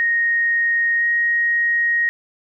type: tone with pitch glide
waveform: sine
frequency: 1864.7 to 1877.7 Hz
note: A#6 to A#6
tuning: 0 to +12 cents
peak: -15 dBFS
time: 0-2.09 s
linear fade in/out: 0 ms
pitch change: +12 cents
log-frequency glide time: 0.98-1.04 s
effects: none